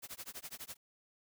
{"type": "noise with tremolo", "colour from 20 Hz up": "white", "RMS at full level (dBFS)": -44, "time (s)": [0.02, 0.77], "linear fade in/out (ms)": 20, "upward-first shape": "sine", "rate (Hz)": 12, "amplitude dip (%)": 100, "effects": []}